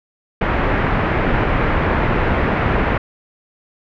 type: low-pass noise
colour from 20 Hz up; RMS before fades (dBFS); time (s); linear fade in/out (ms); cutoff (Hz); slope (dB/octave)
pink; -17; 0.41-2.98; 5; 2200; 24
effects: none